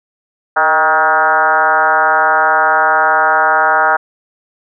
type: tone with frequency modulation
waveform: sine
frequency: 1108.7 Hz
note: C#6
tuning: in tune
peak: -8 dBFS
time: 0.56-3.97 s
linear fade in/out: 10 ms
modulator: 162 Hz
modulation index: 2.9
effects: none